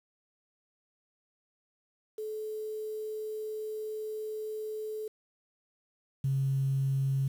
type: tone pair in turn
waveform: sine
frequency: 431.3 / 135.55 Hz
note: A4 / C#3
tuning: -35 / -38 cents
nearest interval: octave + minor sixth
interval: 2003 cents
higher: first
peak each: -34 / -25 dBFS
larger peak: second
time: 2.18-5.08 / 6.24-7.28 s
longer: first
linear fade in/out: 5 ms
effects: tanh soft clip ceiling -21 dBFS + 9-bit